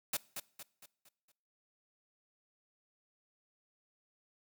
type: noise with echo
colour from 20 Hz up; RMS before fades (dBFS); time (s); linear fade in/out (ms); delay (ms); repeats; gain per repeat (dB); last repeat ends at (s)
white; -34; 0.13-0.17; 5; 230; 5; -7; 1.32
effects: noise-tail reverb RT60 0.6 s tail -22 dB re dry